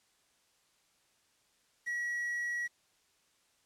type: tone with quantisation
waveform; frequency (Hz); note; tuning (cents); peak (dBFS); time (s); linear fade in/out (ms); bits
triangle; 1921; B6; -48; -31; 1.86-2.68; 20; 9
effects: white hiss -71 dBFS RMS until 3.65 s + low-pass 9000 Hz 12 dB/octave